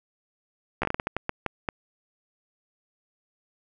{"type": "slowing click train", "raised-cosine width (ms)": 0.5, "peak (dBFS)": -11, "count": 12, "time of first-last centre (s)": [0.82, 1.688], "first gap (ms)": 13, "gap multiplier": 1.33, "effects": []}